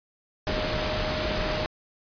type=tone in noise; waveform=sine; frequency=617 Hz; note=D#5; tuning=15 cents flat; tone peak=-31 dBFS; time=0.47-1.66 s; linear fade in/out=0 ms; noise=pink; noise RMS=-28 dBFS; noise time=0.47-1.66 s; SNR=-6 dB; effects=resampled to 11025 Hz